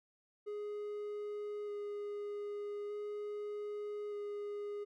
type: tone with vibrato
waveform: triangle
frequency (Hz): 413.8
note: G#4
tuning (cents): -6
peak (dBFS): -37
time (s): 0.46-4.85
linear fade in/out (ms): 20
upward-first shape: square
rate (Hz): 0.41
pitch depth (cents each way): 9
effects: none